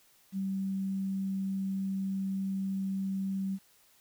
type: tone with quantisation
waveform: sine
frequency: 193.1 Hz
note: G3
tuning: 26 cents flat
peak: -30 dBFS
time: 0.32-3.59 s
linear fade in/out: 50 ms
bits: 10
effects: white hiss -64 dBFS RMS until 4 s